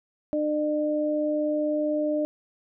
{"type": "tone pair together", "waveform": "sine", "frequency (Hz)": [301.5, 603], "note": ["D4", "D5"], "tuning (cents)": [46, 46], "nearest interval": "octave", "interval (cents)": 1200, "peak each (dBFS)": [-26, -25], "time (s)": [0.33, 2.25], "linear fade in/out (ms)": 0, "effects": []}